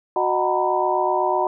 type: tone cluster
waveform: sine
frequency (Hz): 367.2 / 615 / 749 / 917 / 985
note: F#4 / D#5 / F#5 / A#5 / B5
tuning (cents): -13 / -20 / +21 / -29 / -5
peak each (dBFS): -24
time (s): 0.16-1.47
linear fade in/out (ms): 2
effects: none